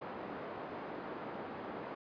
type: band-pass noise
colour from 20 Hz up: pink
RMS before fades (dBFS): -44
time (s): 0.01-1.95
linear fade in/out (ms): 10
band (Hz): 260 to 1200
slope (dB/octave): 12
effects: resampled to 11025 Hz